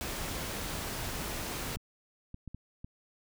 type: noise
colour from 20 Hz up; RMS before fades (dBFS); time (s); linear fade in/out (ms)
pink; -37; 0.01-1.76; 0
type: clicks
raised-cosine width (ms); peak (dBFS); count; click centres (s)
5; -30; 5; 1.769 / 2.344 / 2.477 / 2.546 / 2.845
effects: none